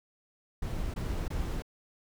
brown noise bursts, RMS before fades -33 dBFS, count 3, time 0.62-1.622 s, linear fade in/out 5 ms, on 320 ms, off 21 ms, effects none

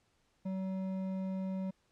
triangle tone with hard clipping, 189.5 Hz, F#3, 42 cents sharp, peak -36 dBFS, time 0.45-1.71 s, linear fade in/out 10 ms, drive 12 dB, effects pink hiss -74 dBFS RMS until 1.91 s + low-pass 8000 Hz 12 dB/octave

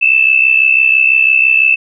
sine tone with amplitude modulation, 2637 Hz, E7, in tune, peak -3 dBFS, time 0.01-1.76 s, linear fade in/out 20 ms, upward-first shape sine, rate 66 Hz, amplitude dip 75%, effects none

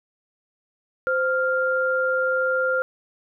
sine tone pair together, 518.4 / 1396.9 Hz, C5 / F6, -16 / 0 cents, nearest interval octave + perfect fourth, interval 1716 cents, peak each -22 dBFS, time 1.07-2.82 s, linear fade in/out 0 ms, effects none

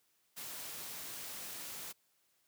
white noise, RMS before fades -45 dBFS, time 0.36-1.93 s, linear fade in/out 20 ms, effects white hiss -75 dBFS RMS until 2.47 s + high-pass 80 Hz 12 dB/octave

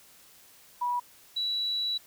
sine tone pair in turn, 974 / 3928 Hz, B5 / B7, -24 / -10 cents, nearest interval 2 octaves, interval 2414 cents, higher second, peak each -26 / -27 dBFS, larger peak first, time 0.81-1 / 1.36-1.98 s, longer second, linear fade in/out 10 ms, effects white hiss -56 dBFS RMS until 2.06 s

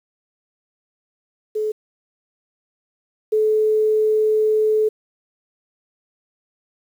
sine tone pair in turn, 429.4 / 431.6 Hz, A4 / A4, -42 / -33 cents, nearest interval unison, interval 9 cents, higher second, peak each -19 / -14 dBFS, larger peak second, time 1.55-1.72 / 3.32-4.89 s, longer second, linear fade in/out 10 ms, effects 8-bit

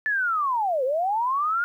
sine linear two-way sweep, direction down then up, 1760 to 493.9 to 1443 Hz, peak -21 dBFS, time 0.06-1.64 s, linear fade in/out 0 ms, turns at 0.84 s, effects 10-bit

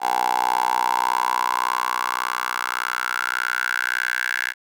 10% pulse tone with high-pass filter sweep, 61.74 Hz, B1, in tune, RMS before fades -23 dBFS, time 0-4.54 s, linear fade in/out 50 ms, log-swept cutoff 790 to 1700 Hz, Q 6.4, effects none

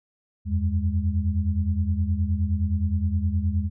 sine tone cluster, 82.7 / 92.3 / 204.8 Hz, E2 / F#2 / G#3, +6 / -4 / -24 cents, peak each -23 / -26 / -29 dBFS, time 0.45-3.7 s, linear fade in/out 50 ms, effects none

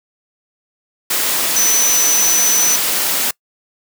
sine tone in noise, 6000 Hz, F#8, 23 cents sharp, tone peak -12 dBFS, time 1.56-2.76 s, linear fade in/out 5 ms, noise white, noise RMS -17 dBFS, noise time 1.1-3.31 s, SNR +2 dB, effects noise-tail reverb RT60 0.1 s tail -25 dB re dry + high-pass 200 Hz 12 dB/octave

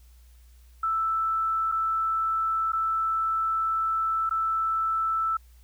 sine tone with dropouts, 1321 Hz, E6, 3 cents sharp, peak -23 dBFS, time 0.83-5.37 s, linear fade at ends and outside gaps 5 ms, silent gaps 1.717-1.721 / 2.721-2.731 / 4.294-4.309 s, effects added 60 Hz sine -50 dBFS peak until 5.63 s + white hiss -64 dBFS RMS until 5.63 s

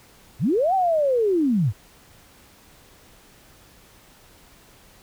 sine linear two-way sweep, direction up then down, 86.4 to 784 to 86.4 Hz, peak -17 dBFS, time 0.39-1.73 s, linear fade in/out 50 ms, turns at 0.74 s, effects pink hiss -52 dBFS RMS until 5.02 s

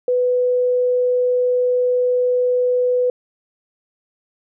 sine tone, 496.9 Hz, B4, 11 cents sharp, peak -14 dBFS, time 0.08-3.1 s, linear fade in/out 2 ms, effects none

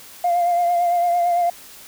sine tone with vibrato, 698.5 Hz, F5, in tune, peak -14 dBFS, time 0.24-1.5 s, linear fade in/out 5 ms, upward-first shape triangle, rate 8.9 Hz, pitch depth 36 cents each way, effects tanh soft clip ceiling -12 dBFS + white hiss -42 dBFS RMS until 1.87 s

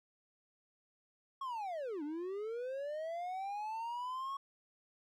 triangle linear two-way sweep, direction down then up, 1108.7 to 284.7 to 1108.7 Hz, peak -36 dBFS, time 1.41-4.37 s, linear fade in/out 5 ms, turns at 2.03 s, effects none

